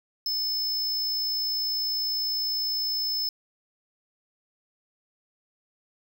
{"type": "tone", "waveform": "square", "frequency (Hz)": 5240, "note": "E8", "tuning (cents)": -11, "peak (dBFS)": -26, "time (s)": [0.26, 3.29], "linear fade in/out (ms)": 2, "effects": []}